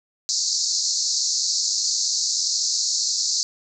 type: band-pass noise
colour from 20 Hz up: pink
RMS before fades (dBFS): -23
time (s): 0.29-3.43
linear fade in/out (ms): 0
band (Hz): 4200 to 7200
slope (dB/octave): 96
effects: none